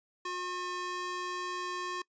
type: tone with high-pass filter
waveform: square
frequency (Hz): 360.1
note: F#4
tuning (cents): -47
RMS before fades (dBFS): -37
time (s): 0.25-2.02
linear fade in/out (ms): 5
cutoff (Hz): 730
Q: 1.5
effects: noise-tail reverb RT60 0.1 s tail -23 dB re dry + resampled to 16000 Hz